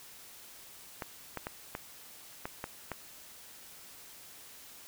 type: clicks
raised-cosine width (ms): 0.5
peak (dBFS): -21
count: 7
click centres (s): 1.022 / 1.373 / 1.469 / 1.751 / 2.455 / 2.641 / 2.917
effects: white hiss -52 dBFS RMS until 4.87 s